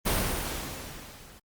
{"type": "noise with level ramp", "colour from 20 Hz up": "pink", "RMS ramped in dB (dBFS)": [-24, -52], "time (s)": [0.05, 1.4], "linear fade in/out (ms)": 20, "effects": ["Opus 32 kbps"]}